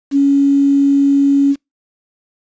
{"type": "tone with quantisation", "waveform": "sine", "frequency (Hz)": 279.4, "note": "C#4", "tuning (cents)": 14, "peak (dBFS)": -8, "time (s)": [0.11, 1.56], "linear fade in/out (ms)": 50, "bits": 6, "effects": ["noise-tail reverb RT60 0.2 s tail -26 dB re dry", "resampled to 16000 Hz"]}